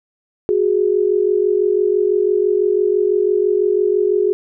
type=tone pair together; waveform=sine; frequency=369 / 415 Hz; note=F#4 / G#4; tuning=-5 / -1 cents; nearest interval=major second; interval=204 cents; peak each=-16 / -15 dBFS; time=0.49-4.33 s; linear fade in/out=0 ms; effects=none